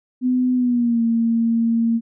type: tone with pitch glide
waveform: sine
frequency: 252.1 to 229.8 Hz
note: B3 to A#3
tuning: +36 to -25 cents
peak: -15 dBFS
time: 0.21-2.01 s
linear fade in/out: 50 ms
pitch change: -161 cents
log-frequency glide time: 0.54-1.02 s
effects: none